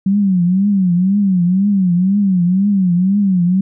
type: tone with vibrato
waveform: sine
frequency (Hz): 188.8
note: F#3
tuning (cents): +35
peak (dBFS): -10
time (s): 0.06-3.61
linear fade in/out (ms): 5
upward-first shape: triangle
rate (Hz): 2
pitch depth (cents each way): 170
effects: none